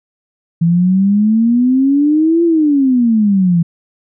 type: exponential two-way sweep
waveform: sine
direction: up then down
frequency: 164.81 to 343 to 164.81 Hz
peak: -8 dBFS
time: 0.61-3.63 s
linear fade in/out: 10 ms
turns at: 2.44 s
effects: none